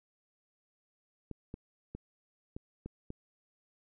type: clicks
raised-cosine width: 3 ms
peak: -28 dBFS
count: 6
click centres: 1.313 / 1.541 / 1.95 / 2.565 / 2.86 / 3.104 s
effects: none